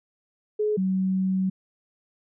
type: tone pair in turn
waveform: sine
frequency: 423.6 / 188.69 Hz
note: G#4 / F#3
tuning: +34 / +34 cents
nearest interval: octave + major second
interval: 1400 cents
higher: first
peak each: -21 dBFS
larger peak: neither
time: 0.59-0.77 / 0.77-1.5 s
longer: second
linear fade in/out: 10 ms
effects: none